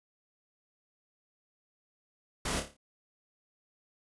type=noise with echo; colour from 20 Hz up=pink; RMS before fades=-33 dBFS; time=2.45-2.6 s; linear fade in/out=5 ms; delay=28 ms; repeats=6; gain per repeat=-6 dB; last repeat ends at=2.768 s; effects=resampled to 24000 Hz